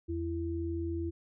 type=tone pair together; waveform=sine; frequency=83.3 / 335 Hz; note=E2 / E4; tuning=+19 / +28 cents; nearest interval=2 octaves; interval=2409 cents; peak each=-35 / -34 dBFS; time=0.08-1.11 s; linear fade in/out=20 ms; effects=none